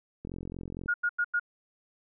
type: click train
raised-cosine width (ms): 3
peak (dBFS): -26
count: 28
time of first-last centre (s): 0.25-0.859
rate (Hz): 44.3
type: tone bursts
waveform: sine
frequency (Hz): 1432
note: F6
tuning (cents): +43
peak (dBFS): -24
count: 4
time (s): 0.88-1.397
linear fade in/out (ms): 10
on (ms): 61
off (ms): 91
effects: none